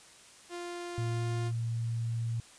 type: tone with pitch glide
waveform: sawtooth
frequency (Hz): 349.2 to 351.4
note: F4 to F4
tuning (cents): 0 to +11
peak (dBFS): -34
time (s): 0.49-1.52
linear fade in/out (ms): 50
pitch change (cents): +11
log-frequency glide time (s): 1.12-1.26
type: tone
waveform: sine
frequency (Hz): 115.5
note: A#2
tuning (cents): -16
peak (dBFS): -30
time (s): 0.98-2.4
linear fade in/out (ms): 0
effects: white hiss -55 dBFS RMS until 2.58 s + resampled to 22050 Hz